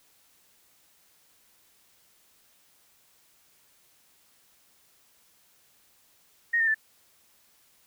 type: tone with pitch steps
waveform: sine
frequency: 1864.7 / 1811.6 / 1760 Hz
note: A#6 / A#6 / A6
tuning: 0 / -50 / 0 cents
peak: -21 dBFS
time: 6.53-6.746 s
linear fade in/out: 10 ms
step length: 72 ms
effects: white hiss -63 dBFS RMS until 7.86 s